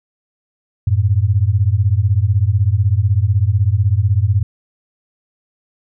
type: beating tone pair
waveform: sine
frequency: 92.4 / 108.4 Hz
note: F#2 / A2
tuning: -2 / -25 cents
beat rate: 16 Hz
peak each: -14 dBFS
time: 0.87-4.43 s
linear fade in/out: 5 ms
effects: none